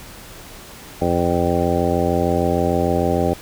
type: harmonic tone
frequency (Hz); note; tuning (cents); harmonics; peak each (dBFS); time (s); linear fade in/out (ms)
86.6; F2; -14; 1 / 2 / 3 / 4 / 5 / 6 / 7 / 9; -24 / -24 / -24 / -24 / -24 / -24 / -24 / -24; 1.01-3.34; 10
effects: pink hiss -39 dBFS RMS until 3.41 s